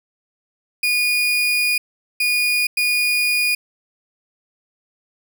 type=tone bursts at uneven times; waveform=35% pulse; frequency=2450 Hz; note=D#7; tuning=27 cents flat; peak=-14 dBFS; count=3; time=0.83-1.78 / 2.2-2.67 / 2.77-3.55 s; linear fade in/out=5 ms; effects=none